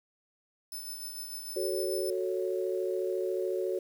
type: tone with tremolo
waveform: 5% pulse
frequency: 5274 Hz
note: E8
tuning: in tune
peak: -31 dBFS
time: 0.72-2.1 s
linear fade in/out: 2 ms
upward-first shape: sine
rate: 6.7 Hz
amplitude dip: 40%
type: chord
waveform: sine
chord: F# minor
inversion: none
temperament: just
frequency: 370 / 444 / 555 Hz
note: F#4 / A4 / C#5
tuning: 0 / +16 / +2 cents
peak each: -31 / -35 / -35 dBFS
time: 1.56-3.79 s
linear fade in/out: 5 ms
effects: 9-bit